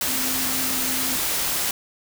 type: tone in noise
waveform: sine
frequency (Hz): 259.5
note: C4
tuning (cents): -14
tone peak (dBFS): -32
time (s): 0.07-1.16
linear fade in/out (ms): 2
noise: white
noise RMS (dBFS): -24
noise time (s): 0.01-1.71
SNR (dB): -11
effects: none